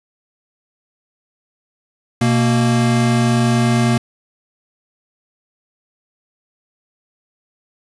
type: tone pair together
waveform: square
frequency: 123.48 / 233.1 Hz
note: B2 / A#3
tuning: 0 / 0 cents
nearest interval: major seventh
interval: 1100 cents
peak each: -16 dBFS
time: 2.21-3.98 s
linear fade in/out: 5 ms
effects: resampled to 24000 Hz + 7-bit